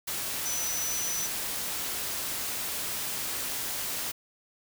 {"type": "tone in noise", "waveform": "sine", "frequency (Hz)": 5960, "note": "F#8", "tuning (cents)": 12, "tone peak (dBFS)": -31, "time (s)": [0.45, 1.27], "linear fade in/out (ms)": 10, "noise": "white", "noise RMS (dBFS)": -33, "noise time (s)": [0.07, 4.12], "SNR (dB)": -1, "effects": []}